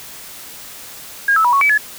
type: tone with pitch steps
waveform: sine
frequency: 1625 / 1307 / 971 / 1109 / 2295 / 1705 Hz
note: G#6 / E6 / B5 / C#6 / D7 / G#6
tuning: -38 / -15 / -30 / 0 / -40 / +45 cents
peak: -10 dBFS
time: 1.28-1.778 s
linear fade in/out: 5 ms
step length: 83 ms
effects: white hiss -35 dBFS RMS until 1.98 s